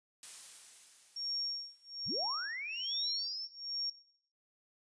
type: noise with exponential decay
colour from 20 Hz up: blue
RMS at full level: -44 dBFS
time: 0.23-2.63 s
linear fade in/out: 1 ms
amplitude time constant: 520 ms
type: tone with tremolo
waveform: sine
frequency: 5540 Hz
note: F8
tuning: 15 cents flat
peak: -34 dBFS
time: 1.16-3.9 s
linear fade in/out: 5 ms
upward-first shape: sine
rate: 1.2 Hz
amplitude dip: 100%
type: linear sweep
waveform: sine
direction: up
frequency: 43.39 to 5590 Hz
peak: -38 dBFS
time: 2.05-3.49 s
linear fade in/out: 50 ms
effects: noise-tail reverb RT60 0.7 s tail -19 dB re dry + resampled to 22050 Hz